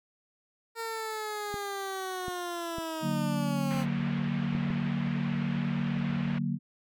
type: linear sweep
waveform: 15% pulse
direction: down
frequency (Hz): 460 to 261.6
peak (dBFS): -27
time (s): 0.75-3.86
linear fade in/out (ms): 50
type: clicks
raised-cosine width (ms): 3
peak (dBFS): -26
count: 5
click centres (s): 1.542 / 2.282 / 2.784 / 4.551 / 4.703
type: chord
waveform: sine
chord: D augmented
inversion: none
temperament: equal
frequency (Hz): 146.83 / 185 / 233.1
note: D3 / F#3 / A#3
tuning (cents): 0 / 0 / 0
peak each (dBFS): -32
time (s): 3.01-6.59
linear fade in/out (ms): 50
type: low-pass noise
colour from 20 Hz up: white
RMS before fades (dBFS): -43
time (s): 3.7-6.39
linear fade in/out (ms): 10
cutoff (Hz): 2700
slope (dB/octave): 24
effects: none